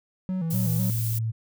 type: tone with vibrato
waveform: triangle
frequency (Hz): 174.61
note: F3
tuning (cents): 0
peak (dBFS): -23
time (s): 0.29-0.9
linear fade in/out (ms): 0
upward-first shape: square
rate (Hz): 4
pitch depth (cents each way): 110
type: noise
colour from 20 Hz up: violet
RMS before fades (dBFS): -33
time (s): 0.5-1.19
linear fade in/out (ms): 10
type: tone with pitch glide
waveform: sine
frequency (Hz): 115.7 to 112.15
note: A#2 to A2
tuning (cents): -13 to +34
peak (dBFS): -24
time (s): 0.52-1.32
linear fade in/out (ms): 20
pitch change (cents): -53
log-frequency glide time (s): 0.76-1.15
effects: none